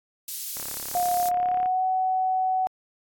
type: high-pass noise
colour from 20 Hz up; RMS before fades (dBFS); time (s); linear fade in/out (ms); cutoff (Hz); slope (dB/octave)
white; -33; 0.28-1.29; 2; 4900; 12
type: click train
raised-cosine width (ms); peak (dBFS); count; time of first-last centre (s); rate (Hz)
0.5; -24; 39; 0.57-1.659; 34.9
type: tone with pitch glide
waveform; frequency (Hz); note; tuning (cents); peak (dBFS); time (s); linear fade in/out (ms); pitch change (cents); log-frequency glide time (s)
sine; 712 to 750; F5 to F#5; +33 to +23; -21; 0.95-2.67; 0; +90; 1.26-1.85
effects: AAC 64 kbps